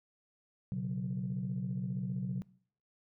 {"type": "chord", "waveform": "sine", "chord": "B suspended second", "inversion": "none", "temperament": "equal", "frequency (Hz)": [123.47, 138.59, 185], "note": ["B2", "C#3", "F#3"], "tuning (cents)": [0, 0, 0], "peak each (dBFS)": [-38, -38, -35], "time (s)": [0.72, 2.42], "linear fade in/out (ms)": 0, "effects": ["noise-tail reverb RT60 0.6 s tail -23 dB re dry", "tanh soft clip ceiling -27 dBFS"]}